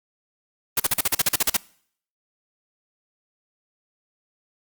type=noise bursts; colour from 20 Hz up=white; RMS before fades=-19 dBFS; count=12; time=0.77-1.569 s; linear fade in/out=5 ms; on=29 ms; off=41 ms; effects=noise-tail reverb RT60 0.6 s tail -23 dB re dry + Opus 32 kbps